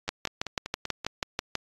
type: two click trains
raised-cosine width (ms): 0.2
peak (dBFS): -16 / -10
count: 6 / 10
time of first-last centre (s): 0.08-1.047 / 0.09-1.553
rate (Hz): 5.17 / 6.15
effects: AAC 32 kbps